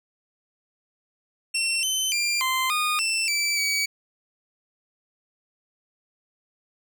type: tone with pitch steps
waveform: 20% pulse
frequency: 2711 / 3064 / 2384 / 1039 / 1229 / 2675 / 2322 / 2275 Hz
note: E7 / G7 / D7 / C6 / D#6 / E7 / D7 / C#7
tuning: +48 / -40 / +25 / -12 / -22 / +25 / -20 / +44 cents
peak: -17 dBFS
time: 1.54-3.86 s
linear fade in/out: 10 ms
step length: 290 ms
effects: none